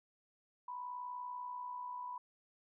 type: tone with amplitude modulation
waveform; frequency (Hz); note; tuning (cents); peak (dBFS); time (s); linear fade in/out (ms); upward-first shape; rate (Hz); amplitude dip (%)
sine; 987.8; B5; 0; -39; 0.68-2.18; 5; sine; 60.3; 50
effects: none